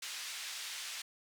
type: band-pass noise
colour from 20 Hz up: pink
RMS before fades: -43 dBFS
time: 0.02-1.02 s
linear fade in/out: 5 ms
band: 2300 to 8000 Hz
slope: 12 dB/octave
effects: none